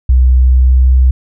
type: tone with pitch glide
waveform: sine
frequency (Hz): 63.3 to 64.04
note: B1 to C2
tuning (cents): +43 to -37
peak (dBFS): -4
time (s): 0.09-1.11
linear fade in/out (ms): 5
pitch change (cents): +20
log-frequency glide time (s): 0.34-0.9
effects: none